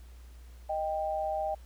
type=tone pair together; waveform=sine; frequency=623 / 787.7 Hz; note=D#5 / G5; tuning=+2 / +8 cents; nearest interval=major third; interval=406 cents; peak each=-32 / -32 dBFS; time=0.69-1.55 s; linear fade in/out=10 ms; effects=added 60 Hz sine -47 dBFS peak until 1.65 s + pink hiss -62 dBFS RMS until 1.65 s